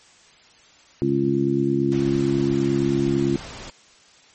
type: harmonic tone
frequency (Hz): 68.9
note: C#2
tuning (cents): -10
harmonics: 2 / 3 / 4 / 5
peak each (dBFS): -25 / -26 / -23 / -21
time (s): 1.02-3.36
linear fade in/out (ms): 0
type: noise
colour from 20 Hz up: pink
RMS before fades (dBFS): -37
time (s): 1.92-3.7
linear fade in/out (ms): 0
effects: white hiss -52 dBFS RMS until 4.34 s + MP3 32 kbps